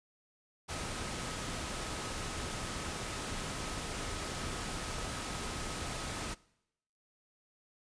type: tone in noise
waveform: sine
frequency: 1275 Hz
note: D#6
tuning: 42 cents sharp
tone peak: -49 dBFS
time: 0.68-6.35 s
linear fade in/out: 20 ms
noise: pink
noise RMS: -39 dBFS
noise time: 0.68-6.35 s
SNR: -13 dB
effects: noise-tail reverb RT60 0.8 s tail -22 dB re dry + resampled to 22050 Hz